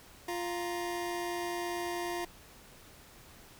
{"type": "tone pair together", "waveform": "25% pulse", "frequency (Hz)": [349.2, 936.8], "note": ["F4", "A#5"], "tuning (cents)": [0, 8], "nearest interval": "octave + perfect fourth", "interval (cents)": 1708, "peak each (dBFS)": [-31, -37], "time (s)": [0.28, 2.25], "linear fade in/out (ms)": 5, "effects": ["pink hiss -55 dBFS RMS until 3.59 s"]}